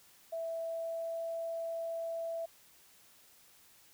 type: tone with pitch glide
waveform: sine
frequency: 659.3 to 663.1 Hz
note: E5 to E5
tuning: 0 to +10 cents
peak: -35 dBFS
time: 0.32-2.46 s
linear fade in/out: 10 ms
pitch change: +10 cents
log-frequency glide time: 0.59-1.21 s
effects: white hiss -62 dBFS RMS until 3.93 s